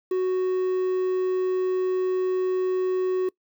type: tone with quantisation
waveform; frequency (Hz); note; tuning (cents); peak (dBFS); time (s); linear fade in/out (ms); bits
triangle; 370; F#4; 0; -19; 0.11-3.29; 5; 8
effects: noise-tail reverb RT60 0.1 s tail -23 dB re dry